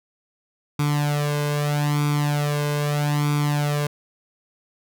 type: tone with flanger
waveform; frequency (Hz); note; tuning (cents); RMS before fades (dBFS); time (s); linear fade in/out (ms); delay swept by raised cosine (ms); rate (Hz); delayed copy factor
sawtooth; 146.83; D3; 0; -22; 0.79-3.87; 5; 0.85 to 1.95; 0.79; +0.75
effects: none